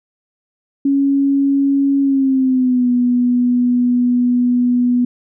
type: tone with pitch glide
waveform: sine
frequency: 277.2 to 245.5 Hz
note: C#4 to B3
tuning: 0 to -10 cents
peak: -11 dBFS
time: 0.85-5.05 s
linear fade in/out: 5 ms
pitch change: -210 cents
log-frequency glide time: 2.01-2.89 s
effects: none